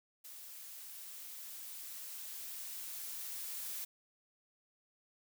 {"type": "noise with level ramp", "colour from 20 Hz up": "blue", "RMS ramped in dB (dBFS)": [-51, -42], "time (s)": [0.24, 3.85], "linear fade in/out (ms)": 10, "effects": []}